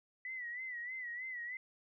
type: tone with vibrato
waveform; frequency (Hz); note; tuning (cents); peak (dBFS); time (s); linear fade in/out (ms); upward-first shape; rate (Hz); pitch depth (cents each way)
sine; 1975.5; B6; 0; -40; 0.25-1.57; 2; sine; 3.2; 85
effects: none